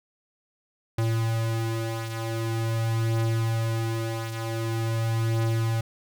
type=beating tone pair; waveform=square; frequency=113.3 / 113.75 Hz; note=A#2 / A#2; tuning=-49 / -42 cents; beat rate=0.45 Hz; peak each=-26 / -32 dBFS; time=0.98-5.81 s; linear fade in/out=5 ms; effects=none